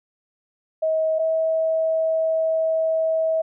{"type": "tone pair in turn", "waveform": "sine", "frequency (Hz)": [636, 643.8], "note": ["D#5", "E5"], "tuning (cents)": [38, -41], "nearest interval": "unison", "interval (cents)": 21, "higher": "second", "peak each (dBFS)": -18, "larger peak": "neither", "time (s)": [[0.82, 1.19], [1.19, 3.42]], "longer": "second", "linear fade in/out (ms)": 10, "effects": []}